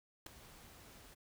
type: noise with ADSR envelope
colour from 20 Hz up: pink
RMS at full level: -41 dBFS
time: 0.26-1.15 s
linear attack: 6 ms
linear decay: 3 ms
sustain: -17 dB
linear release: 19 ms
effects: none